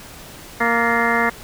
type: harmonic tone with a mistuned harmonic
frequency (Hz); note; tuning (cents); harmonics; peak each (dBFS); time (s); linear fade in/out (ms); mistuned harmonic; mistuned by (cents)
232.8; A#3; -2; 1 / 2 / 3 / 4 / 5 / 6 / 7 / 8 / 9; -24 / -24 / -24 / -24 / -24 / -24 / -24 / -24 / -24; 0.6-1.3; 10; 7; +90
effects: pink hiss -39 dBFS RMS until 1.43 s